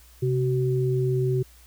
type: tone pair together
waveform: sine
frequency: 130.81 / 376.5 Hz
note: C3 / F#4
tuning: 0 / +30 cents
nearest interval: octave + tritone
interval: 1830 cents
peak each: -22 / -25 dBFS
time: 0.22-1.43 s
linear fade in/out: 10 ms
effects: added 60 Hz sine -51 dBFS peak until 1.66 s + white hiss -55 dBFS RMS until 1.66 s